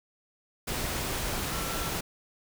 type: tone in noise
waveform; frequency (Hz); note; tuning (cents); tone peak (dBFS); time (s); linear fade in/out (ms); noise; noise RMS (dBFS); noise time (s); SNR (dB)
sine; 1346; E6; +36; -40; 1.51-1.9; 10; pink; -32; 0.67-2.01; -11
effects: none